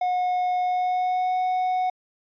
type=tone with pitch glide; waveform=triangle; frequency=726 to 737.4 Hz; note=F#5 to F#5; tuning=-33 to -6 cents; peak=-19 dBFS; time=0.01-1.9 s; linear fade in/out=5 ms; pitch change=+27 cents; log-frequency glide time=0.62-1.36 s; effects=resampled to 11025 Hz